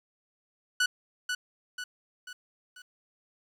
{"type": "tone with echo", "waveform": "sawtooth", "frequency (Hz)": 1480, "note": "F#6", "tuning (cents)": 0, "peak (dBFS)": -19, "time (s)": [0.8, 0.86], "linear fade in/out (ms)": 5, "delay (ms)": 490, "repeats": 4, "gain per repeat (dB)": -6, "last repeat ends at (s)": 2.82, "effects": ["low-pass 9000 Hz 12 dB/octave", "10-bit"]}